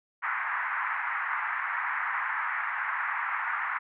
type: band-pass noise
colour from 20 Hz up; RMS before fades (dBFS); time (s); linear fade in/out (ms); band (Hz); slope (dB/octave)
white; -31; 0.22-3.79; 20; 890 to 2000; 48
effects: none